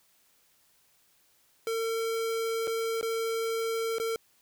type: tone with dropouts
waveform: square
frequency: 453.1 Hz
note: A#4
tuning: 49 cents flat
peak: -29 dBFS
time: 1.67-4.16 s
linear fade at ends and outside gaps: 1 ms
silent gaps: 2.672-2.676 / 3.012-3.028 / 3.984-3.999 s
effects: white hiss -66 dBFS RMS until 4.41 s